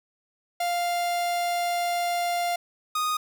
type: tone pair in turn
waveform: 45% pulse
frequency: 698.5 / 1239.8 Hz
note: F5 / D#6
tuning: 0 / -7 cents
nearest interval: minor seventh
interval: 993 cents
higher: second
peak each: -24 dBFS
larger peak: neither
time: 0.6-2.56 / 2.95-3.17 s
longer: first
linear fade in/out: 5 ms
effects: none